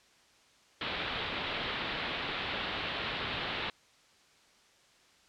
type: low-pass noise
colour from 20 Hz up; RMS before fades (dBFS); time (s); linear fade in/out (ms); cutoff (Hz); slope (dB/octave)
white; -36; 0.81-3.7; 2; 3900; 48
effects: white hiss -63 dBFS RMS until 5.28 s + low-pass 6000 Hz 12 dB/octave